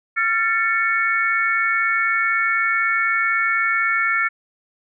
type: tone cluster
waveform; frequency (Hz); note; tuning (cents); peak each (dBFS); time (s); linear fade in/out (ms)
sine; 1372 / 1770 / 2216; F6 / A6 / C#7; -31 / +10 / -1; -21; 0.16-4.29; 20
effects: none